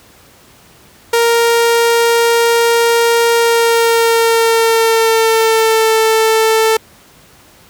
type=tone with pitch glide; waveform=sawtooth; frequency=466.2 to 443.4 Hz; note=A#4 to A4; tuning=0 to +13 cents; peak=-5 dBFS; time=1.13-6.77 s; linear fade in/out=5 ms; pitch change=-87 cents; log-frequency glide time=3.35-5.95 s; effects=pink hiss -44 dBFS RMS until 7.69 s + high-pass 60 Hz 12 dB/octave